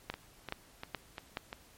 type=two click trains; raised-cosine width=0.3 ms; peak=-19 / -24 dBFS; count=4 / 5; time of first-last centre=0.1-1.371 / 0.14-1.529 s; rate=2.36 / 2.88 Hz; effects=pink hiss -60 dBFS RMS until 1.77 s + MP3 64 kbps